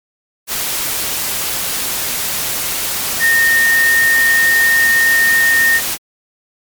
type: tone in noise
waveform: sine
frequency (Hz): 1838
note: A#6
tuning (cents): -25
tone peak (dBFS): -9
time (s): 3.19-5.81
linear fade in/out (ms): 50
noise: white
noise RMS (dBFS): -19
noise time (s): 0.47-5.98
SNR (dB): +7
effects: MP3 96 kbps